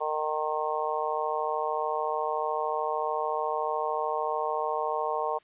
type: harmonic tone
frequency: 153.6 Hz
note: D#3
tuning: 22 cents flat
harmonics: 3 / 4 / 5 / 6 / 7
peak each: -33 / -33 / -33 / -33 / -33 dBFS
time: 0-5.39 s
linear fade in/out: 20 ms
effects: white hiss -62 dBFS RMS until 5.43 s + resampled to 8000 Hz